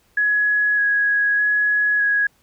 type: tone with vibrato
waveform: sine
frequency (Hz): 1672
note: G#6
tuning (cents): +11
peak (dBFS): -15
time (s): 0.17-2.27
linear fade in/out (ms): 5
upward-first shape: square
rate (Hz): 0.82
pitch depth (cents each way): 10
effects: pink hiss -60 dBFS RMS until 2.42 s